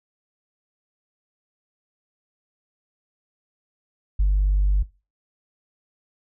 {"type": "tone", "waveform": "sine", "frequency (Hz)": 49, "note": "G1", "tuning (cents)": 0, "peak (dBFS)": -14, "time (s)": [4.19, 4.83], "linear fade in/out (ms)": 10, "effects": ["noise-tail reverb RT60 0.3 s tail -21 dB re dry", "tanh soft clip ceiling -13 dBFS"]}